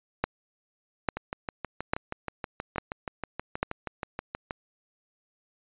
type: two click trains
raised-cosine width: 0.5 ms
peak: -9 / -17 dBFS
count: 5 / 22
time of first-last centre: 0.24-3.63 / 1.17-4.509 s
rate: 1.18 / 6.29 Hz
effects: resampled to 8000 Hz